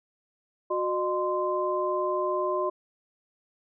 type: tone cluster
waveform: sine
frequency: 366.3 / 609 / 1038 Hz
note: F#4 / D#5 / C6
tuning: -17 / -37 / -14 cents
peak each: -29 dBFS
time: 0.7-2.7 s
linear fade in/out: 10 ms
effects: none